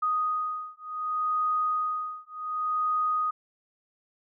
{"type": "beating tone pair", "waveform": "sine", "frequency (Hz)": [1244.5, 1245.17], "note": ["D#6", "D#6"], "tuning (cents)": [0, 1], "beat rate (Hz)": 0.67, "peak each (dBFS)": -29, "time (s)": [0.02, 3.31], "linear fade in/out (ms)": 10, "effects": []}